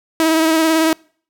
sawtooth tone with vibrato, 321 Hz, E4, 46 cents flat, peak -8 dBFS, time 0.2-0.93 s, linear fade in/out 0 ms, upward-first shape sine, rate 18 Hz, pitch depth 28 cents each way, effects noise-tail reverb RT60 0.5 s tail -26 dB re dry

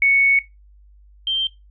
sine tone pair in turn, 2217 / 3145 Hz, C#7 / G7, 0 / +5 cents, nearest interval tritone, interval 605 cents, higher second, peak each -12 / -18 dBFS, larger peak first, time 0.02-0.39 / 1.27-1.47 s, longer first, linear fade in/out 2 ms, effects noise-tail reverb RT60 0.2 s tail -18 dB re dry + added 50 Hz sine -46 dBFS peak until 1.7 s

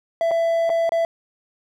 triangle tone with dropouts, 666 Hz, E5, 18 cents sharp, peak -15 dBFS, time 0.21-1.05 s, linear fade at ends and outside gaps 1 ms, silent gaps 0.31-0.314 / 0.694-0.7 / 0.893-0.92 s, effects none

